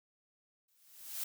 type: noise with exponential growth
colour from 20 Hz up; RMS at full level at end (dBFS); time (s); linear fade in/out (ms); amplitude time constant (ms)
blue; -36; 0.68-1.24; 5; 120
effects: none

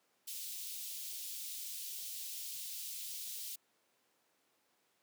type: high-pass noise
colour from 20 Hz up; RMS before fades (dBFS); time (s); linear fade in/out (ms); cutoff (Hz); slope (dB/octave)
white; -44; 0.27-3.56; 10; 3000; 24
effects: pink hiss -75 dBFS RMS until 5.02 s + high-pass 300 Hz 12 dB/octave

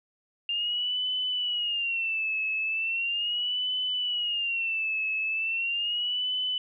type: tone with vibrato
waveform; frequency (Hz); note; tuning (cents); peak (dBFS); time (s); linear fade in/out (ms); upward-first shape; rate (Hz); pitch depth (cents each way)
sine; 2794; F7; 0; -26; 0.49-6.58; 2; sine; 0.38; 130
effects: none

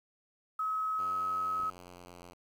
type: tone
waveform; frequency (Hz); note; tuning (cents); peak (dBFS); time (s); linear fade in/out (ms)
sine; 1281; E6; -50; -30; 0.59-1.7; 5
type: tone with pitch glide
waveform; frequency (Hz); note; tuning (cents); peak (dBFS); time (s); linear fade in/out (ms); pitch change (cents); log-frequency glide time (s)
5% pulse; 92.5 to 87.86; F#2 to F2; 0 to +11; -38; 0.98-2.34; 20; -89; 1.13-2.19
type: clicks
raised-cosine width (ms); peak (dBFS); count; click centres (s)
2; -38; 2; 1.599 / 1.634
effects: 10-bit

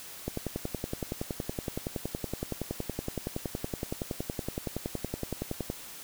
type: click train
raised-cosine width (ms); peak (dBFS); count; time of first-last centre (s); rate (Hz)
2; -18; 59; 0.28-5.701; 10.7
effects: white hiss -45 dBFS RMS until 6.03 s

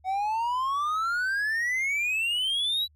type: exponential sweep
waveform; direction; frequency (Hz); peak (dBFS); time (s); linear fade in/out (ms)
triangle; up; 740 to 3968; -23; 0.04-2.88; 50
effects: added 75 Hz sine -58 dBFS peak until 2.95 s

